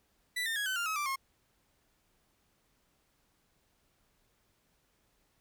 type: tone with pitch steps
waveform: 30% pulse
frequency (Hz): 1975.5 / 1811.5 / 1661.2 / 1523.3 / 1396.9 / 1281 / 1174.6 / 1077.1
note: B6 / A6 / G#6 / F#6 / F6 / E6 / D6 / C6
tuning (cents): 0 / +50 / 0 / +50 / 0 / -50 / 0 / +50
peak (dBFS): -29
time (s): 0.36-1.16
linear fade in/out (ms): 10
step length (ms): 100
effects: pink hiss -73 dBFS RMS until 5.4 s